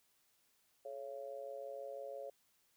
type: tone with amplitude modulation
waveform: sine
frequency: 554.4 Hz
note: C#5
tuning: in tune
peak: -39 dBFS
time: 0.85-2.3 s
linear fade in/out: 5 ms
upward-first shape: sine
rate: 126 Hz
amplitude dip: 100%
effects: white hiss -75 dBFS RMS until 2.76 s